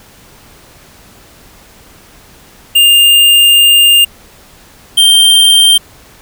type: tone pair in turn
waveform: square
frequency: 2807 / 3159 Hz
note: F7 / G7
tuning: +8 / +13 cents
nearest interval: major second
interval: 205 cents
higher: second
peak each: -4 dBFS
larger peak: neither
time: 2.75-4.05 / 4.97-5.78 s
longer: first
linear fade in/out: 10 ms
effects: pink hiss -40 dBFS RMS until 6.21 s